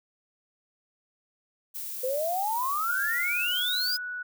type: noise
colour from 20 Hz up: violet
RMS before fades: -36 dBFS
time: 1.74-3.98 s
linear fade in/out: 20 ms
type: exponential sweep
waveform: sine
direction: up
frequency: 496.5 to 5080 Hz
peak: -26 dBFS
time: 2.03-3.97 s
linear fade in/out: 10 ms
type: tone with pitch glide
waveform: sine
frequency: 1401 to 1474.1 Hz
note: F6 to F#6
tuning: +5 to -7 cents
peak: -32 dBFS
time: 2.89-4.23 s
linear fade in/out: 10 ms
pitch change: +88 cents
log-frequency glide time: 3.05-3.79 s
effects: none